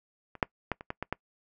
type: clicks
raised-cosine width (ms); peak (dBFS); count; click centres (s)
0.5; -29 / -8 / -14 / -26 / -18 / -18 / -15; 7; 0.353 / 0.428 / 0.717 / 0.809 / 0.904 / 1.026 / 1.126
effects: noise-tail reverb RT60 0.1 s tail -24 dB re dry